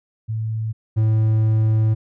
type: tone pair in turn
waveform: sine / triangle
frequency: 110.6 / 109.65 Hz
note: A2 / A2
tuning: +9 / -6 cents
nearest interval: unison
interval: 15 cents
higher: first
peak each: -21 / -12 dBFS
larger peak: second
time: 0.28-0.73 / 0.96-1.95 s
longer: second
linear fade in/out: 20 ms
effects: none